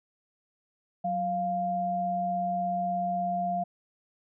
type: tone pair together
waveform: sine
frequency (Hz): 185.01 / 698.5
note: F#3 / F5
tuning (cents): 0 / 0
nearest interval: octave + major seventh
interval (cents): 2300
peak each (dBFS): -34 / -27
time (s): 1.04-3.64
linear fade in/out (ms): 10
effects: none